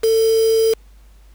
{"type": "tone with quantisation", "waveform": "sine", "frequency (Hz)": 447.6, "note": "A4", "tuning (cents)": 30, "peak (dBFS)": -12, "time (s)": [0.03, 0.74], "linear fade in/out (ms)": 10, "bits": 4, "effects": ["added 50 Hz sine -43 dBFS peak until 1.34 s", "pink hiss -57 dBFS RMS until 1.34 s"]}